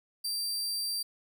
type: tone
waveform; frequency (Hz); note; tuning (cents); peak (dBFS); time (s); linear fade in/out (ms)
sawtooth; 4699; D8; 0; -28; 0.24-1.03; 10
effects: none